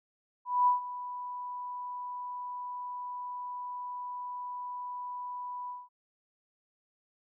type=tone with ADSR envelope; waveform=sine; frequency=987.8 Hz; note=B5; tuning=in tune; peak=-20 dBFS; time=0.45-5.89 s; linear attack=220 ms; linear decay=130 ms; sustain=-16 dB; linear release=200 ms; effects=none